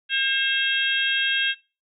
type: harmonic tone with a mistuned harmonic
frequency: 536 Hz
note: C5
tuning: 42 cents sharp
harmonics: 3 / 4 / 5 / 6 / 7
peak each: -25 / -34 / -25 / -24 / -32 dBFS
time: 0.09-1.55 s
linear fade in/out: 50 ms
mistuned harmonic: 6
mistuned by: +19 cents
effects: noise-tail reverb RT60 0.3 s tail -21 dB re dry